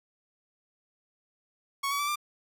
sawtooth tone with pitch steps, 1108.7 / 1134.6 / 1161.1 / 1188.3 Hz, C#6 / C#6 / D6 / D6, 0 / +40 / -20 / +20 cents, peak -24 dBFS, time 1.83-2.158 s, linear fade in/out 10 ms, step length 82 ms, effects none

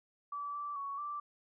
sine tone with pitch steps, 1154 / 1164 / 1116 / 1171 Hz, D6 / D6 / C#6 / D6, -31 / -16 / +11 / -5 cents, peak -37 dBFS, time 0.32-1.2 s, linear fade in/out 5 ms, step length 220 ms, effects none

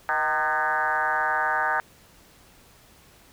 sine tone with frequency modulation, 1218 Hz, D#6, 37 cents flat, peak -21 dBFS, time 0.09-1.8 s, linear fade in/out 0 ms, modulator 148 Hz, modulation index 3.5, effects pink hiss -54 dBFS RMS until 3.32 s

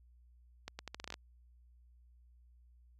accelerating click train, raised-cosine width 0.2 ms, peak -25 dBFS, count 10, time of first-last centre 0.68-1.141 s, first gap 110 ms, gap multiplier 0.79, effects added 60 Hz sine -60 dBFS peak until 2.99 s

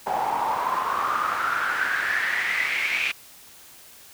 pink noise with band-pass filter sweep, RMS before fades -25 dBFS, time 0.06-3.12 s, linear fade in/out 10 ms, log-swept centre 790 to 2500 Hz, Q 7.3, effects white hiss -48 dBFS RMS until 4.13 s

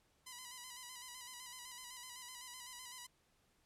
5% pulse tone with vibrato, 996 Hz, B5, 14 cents sharp, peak -37 dBFS, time 0.26-3.07 s, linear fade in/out 10 ms, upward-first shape square, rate 7.9 Hz, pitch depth 44 cents each way, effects pink hiss -75 dBFS RMS until 3.65 s + low-pass 12000 Hz 12 dB/octave

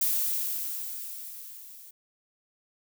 violet noise with level ramp, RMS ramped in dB -25 to -49 dBFS, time 0.01-1.91 s, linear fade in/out 5 ms, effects none

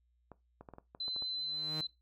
clicks, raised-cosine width 1 ms, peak -35 dBFS, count 9, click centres 0.317 / 0.61 / 0.688 / 0.737 / 0.784 / 0.949 / 1.081 / 1.163 / 1.223 s
sine tone, 4047 Hz, B7, 42 cents sharp, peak -35 dBFS, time 1-1.87 s, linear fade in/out 5 ms
sawtooth tone with exponential growth, 155.56 Hz, D#3, in tune, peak -34 dBFS, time 1.25-1.81 s, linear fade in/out 5 ms, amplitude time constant 120 ms
effects noise-tail reverb RT60 0.2 s tail -18 dB re dry + added 60 Hz sine -70 dBFS peak until 2.01 s

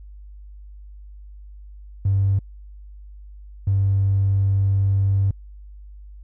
triangle tone bursts at uneven times, 98 Hz, G2, in tune, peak -12 dBFS, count 2, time 2.05-2.39 / 3.67-5.31 s, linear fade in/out 5 ms, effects tanh soft clip ceiling -13 dBFS + added 50 Hz sine -38 dBFS peak until 6.23 s

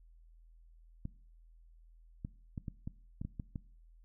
clicks, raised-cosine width 5 ms, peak -27 dBFS, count 9, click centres 1.054 / 2.249 / 2.578 / 2.682 / 2.875 / 3.215 / 3.25 / 3.398 / 3.558 s, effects noise-tail reverb RT60 0.5 s tail -21 dB re dry + added 41 Hz sine -57 dBFS peak until 4.04 s

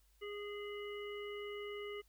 harmonic tone with a mistuned harmonic, 412.1 Hz, G#4, 13 cents flat, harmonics 1 / 3 / 5 / 7, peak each -43 / -53 / -51 / -53 dBFS, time 0.21-2.02 s, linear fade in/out 20 ms, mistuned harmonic 7, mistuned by +23 cents, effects added 50 Hz sine -68 dBFS peak until 2.08 s + white hiss -75 dBFS RMS until 2.08 s

